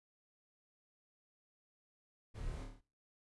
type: noise with echo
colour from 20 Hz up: brown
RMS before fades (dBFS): -44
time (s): 2.34-2.65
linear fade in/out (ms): 20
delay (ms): 27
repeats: 6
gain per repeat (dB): -3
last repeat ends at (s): 2.812
effects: noise-tail reverb RT60 0.4 s tail -23 dB re dry + resampled to 24000 Hz